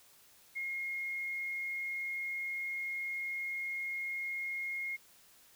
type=tone; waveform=sine; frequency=2147 Hz; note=C7; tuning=44 cents sharp; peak=-35 dBFS; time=0.55-4.97 s; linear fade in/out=20 ms; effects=white hiss -62 dBFS RMS until 5.55 s